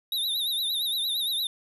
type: tone with vibrato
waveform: square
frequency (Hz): 3757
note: A#7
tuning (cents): +13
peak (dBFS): -26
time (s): 0.12-1.47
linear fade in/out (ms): 2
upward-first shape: triangle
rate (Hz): 8.7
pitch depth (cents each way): 120
effects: none